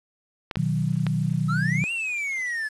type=clicks; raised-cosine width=0.3 ms; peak=-14 / -14 / -14 dBFS; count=3; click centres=0.512 / 0.557 / 1.067 s
type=chord; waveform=sine; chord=B major; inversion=none; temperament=equal; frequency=123.47 / 155.56 / 185 Hz; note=B2 / D#3 / F#3; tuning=0 / 0 / 0 cents; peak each=-27 / -24 / -27 dBFS; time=0.57-1.84 s; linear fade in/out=0 ms
type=exponential two-way sweep; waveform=triangle; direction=up then down; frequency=1269 to 2794 to 1702 Hz; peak=-24 dBFS; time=1.48-2.69 s; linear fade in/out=20 ms; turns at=1.92 s
effects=resampled to 24000 Hz + 8-bit